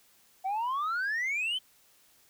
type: exponential sweep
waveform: sine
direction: up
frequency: 740 to 3136 Hz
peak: -26 dBFS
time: 0.44-1.59 s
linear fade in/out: 20 ms
effects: tanh soft clip ceiling -27 dBFS + white hiss -63 dBFS RMS until 2.29 s